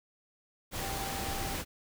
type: tone in noise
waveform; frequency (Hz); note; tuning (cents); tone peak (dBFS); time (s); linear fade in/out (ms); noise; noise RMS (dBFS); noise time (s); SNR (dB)
sine; 784; G5; 0; -40; 0.78-1.58; 50; pink; -36; 0.71-1.65; -7
effects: none